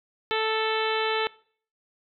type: harmonic tone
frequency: 440 Hz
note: A4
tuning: in tune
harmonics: 1 / 2 / 3 / 4 / 5 / 6 / 7 / 8 / 9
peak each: -27 / -30 / -32 / -33 / -34 / -35 / -35 / -36 / -37 dBFS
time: 0.31-1.27 s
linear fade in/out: 0 ms
effects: noise-tail reverb RT60 0.5 s tail -22 dB re dry